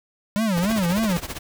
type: tone with vibrato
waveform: square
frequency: 196 Hz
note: G3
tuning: in tune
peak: -20 dBFS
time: 0.36-1.17 s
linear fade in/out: 0 ms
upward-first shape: sine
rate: 3.4 Hz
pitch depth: 250 cents each way
type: noise with tremolo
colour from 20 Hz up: pink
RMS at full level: -29 dBFS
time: 0.56-1.39 s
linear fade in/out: 20 ms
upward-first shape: sine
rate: 15 Hz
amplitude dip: 85%
effects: none